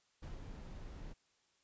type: noise with ADSR envelope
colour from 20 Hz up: brown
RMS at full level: -45 dBFS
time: 0.22-1.14 s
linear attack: 13 ms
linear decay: 130 ms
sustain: -3 dB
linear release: 24 ms
effects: white hiss -75 dBFS RMS until 1.63 s + resampled to 16000 Hz